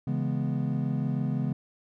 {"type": "chord", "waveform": "triangle", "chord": "C# minor seventh", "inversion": "none", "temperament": "equal", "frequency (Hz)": [138.59, 164.81, 207.7, 246.9], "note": ["C#3", "E3", "G#3", "B3"], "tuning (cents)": [0, 0, 0, 0], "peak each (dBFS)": [-27, -31, -31, -31], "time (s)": [0.07, 1.53], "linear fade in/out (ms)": 5, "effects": []}